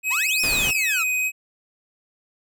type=tone with vibrato; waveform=square; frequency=2532 Hz; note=D#7; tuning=30 cents sharp; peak=-21 dBFS; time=0.03-1.32 s; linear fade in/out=50 ms; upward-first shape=sine; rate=1.6 Hz; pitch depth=18 cents each way
type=exponential two-way sweep; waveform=sawtooth; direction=up then down; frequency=880 to 5588 to 1253 Hz; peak=-22 dBFS; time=0.1-1.04 s; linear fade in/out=20 ms; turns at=0.41 s
type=noise; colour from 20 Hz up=pink; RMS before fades=-29 dBFS; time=0.43-0.71 s; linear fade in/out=5 ms
effects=none